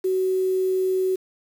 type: tone with quantisation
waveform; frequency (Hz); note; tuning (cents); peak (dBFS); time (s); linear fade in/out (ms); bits
sine; 374.9; F#4; +23; -19; 0.04-1.16; 10; 7
effects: none